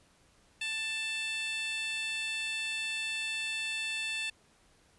15% pulse tone with high-pass filter, 884 Hz, A5, 8 cents sharp, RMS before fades -35 dBFS, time 0.61-4.3 s, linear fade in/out 5 ms, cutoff 2600 Hz, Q 2.2, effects pink hiss -65 dBFS RMS until 4.98 s + resampled to 24000 Hz

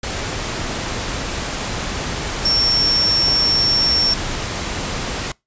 sine tone in noise, 5460 Hz, F8, 40 cents flat, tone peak -14 dBFS, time 2.45-4.14 s, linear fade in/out 5 ms, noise pink, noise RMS -24 dBFS, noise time 0.03-5.32 s, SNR +7 dB, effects noise-tail reverb RT60 0.2 s tail -24 dB re dry + resampled to 16000 Hz

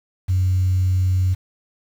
sine tone, 92.5 Hz, F#2, in tune, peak -14 dBFS, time 0.28-1.35 s, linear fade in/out 20 ms, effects tanh soft clip ceiling -11 dBFS + 7-bit

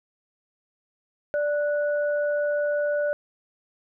sine tone pair together, 587.4 / 1473 Hz, D5 / F#6, 0 / -8 cents, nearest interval octave + major third, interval 1592 cents, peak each -22 / -32 dBFS, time 1.34-3.13 s, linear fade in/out 0 ms, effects none

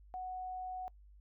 sine tone, 740 Hz, F#5, in tune, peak -39 dBFS, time 0.14-0.88 s, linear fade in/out 0 ms, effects noise-tail reverb RT60 0.1 s tail -24 dB re dry + added 50 Hz sine -56 dBFS peak until 1.2 s

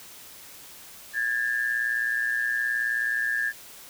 sine tone pair together, 1644 / 1763 Hz, G#6 / A6, -18 / +3 cents, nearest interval minor second, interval 121 cents, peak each -26 / -27 dBFS, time 1.13-3.53 s, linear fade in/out 50 ms, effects white hiss -46 dBFS RMS until 3.89 s

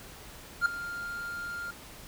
triangle tone with ADSR envelope, 1400 Hz, F6, 4 cents sharp, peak -17 dBFS, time 0.61-1.71 s, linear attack 48 ms, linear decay 3 ms, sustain -16 dB, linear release 7 ms, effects pink hiss -48 dBFS RMS until 2.07 s

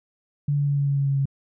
sine tone with pitch steps, 144.3 / 143.3 / 142.31 / 141.33 / 140.35 / 139.38 / 138.42 / 137.47 Hz, D3 / D3 / C#3 / C#3 / C#3 / C#3 / C#3 / C#3, -30 / -42 / +46 / +34 / +22 / +10 / -2 / -14 cents, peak -19 dBFS, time 0.48-1.256 s, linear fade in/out 5 ms, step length 97 ms, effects none

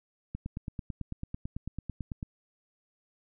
click train, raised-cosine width 5 ms, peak -23 dBFS, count 18, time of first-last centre 0.35-2.228 s, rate 9.05 Hz, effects none

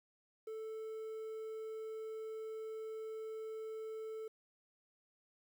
triangle tone with quantisation, 440 Hz, A4, in tune, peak -40 dBFS, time 0.47-4.28 s, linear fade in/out 5 ms, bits 11, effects none

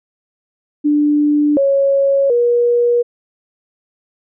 sine tone with pitch steps, 295.4 / 552 / 479.1 Hz, D4 / C#5 / A#4, +10 / -7 / +47 cents, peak -10 dBFS, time 0.84-3.03 s, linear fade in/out 20 ms, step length 730 ms, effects none

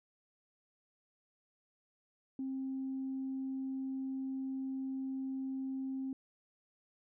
sine tone, 265.7 Hz, C4, 27 cents sharp, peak -35 dBFS, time 2.39-6.13 s, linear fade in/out 2 ms, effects tanh soft clip ceiling -31 dBFS

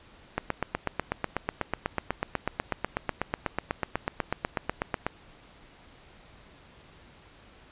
click train, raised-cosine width 0.5 ms, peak -11 dBFS, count 39, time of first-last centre 0.38-5.066 s, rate 8.11 Hz, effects pink hiss -54 dBFS RMS until 7.71 s + resampled to 8000 Hz

